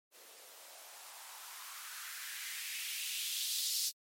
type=noise with band-pass filter sweep; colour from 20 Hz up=violet; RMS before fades=-42 dBFS; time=0.11-3.92 s; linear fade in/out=50 ms; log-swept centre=410 to 4800 Hz; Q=2.4; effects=MP3 64 kbps